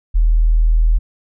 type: tone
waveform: sine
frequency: 40.14 Hz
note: E1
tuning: 45 cents flat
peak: -9 dBFS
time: 0.14-0.99 s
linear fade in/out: 20 ms
effects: none